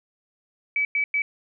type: tone bursts at uneven times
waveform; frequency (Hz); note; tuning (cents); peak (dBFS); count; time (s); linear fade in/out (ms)
sine; 2291; D7; -44; -20; 3; 0.76-0.85 / 0.95-1.04 / 1.14-1.22; 2
effects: none